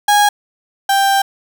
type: tone pair in turn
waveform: 35% pulse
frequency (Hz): 825 / 787.3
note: G#5 / G5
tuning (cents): -12 / +7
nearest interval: minor second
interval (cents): 81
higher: first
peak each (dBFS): -7 / -9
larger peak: first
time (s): 0.08-0.29 / 0.89-1.22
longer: second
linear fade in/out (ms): 5
effects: none